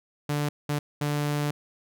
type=tone bursts at uneven times; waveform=sawtooth; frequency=146.83 Hz; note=D3; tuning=in tune; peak=-21 dBFS; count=3; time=0.29-0.49 / 0.69-0.79 / 1.01-1.51 s; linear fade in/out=5 ms; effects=none